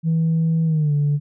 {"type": "tone with pitch glide", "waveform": "sine", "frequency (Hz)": [162.7, 145.79], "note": ["E3", "D3"], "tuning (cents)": [-22, -12], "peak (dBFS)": -14, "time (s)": [0.03, 1.2], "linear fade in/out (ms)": 50, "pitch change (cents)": -190, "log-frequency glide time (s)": [0.65, 0.93], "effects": ["tanh soft clip ceiling -13 dBFS"]}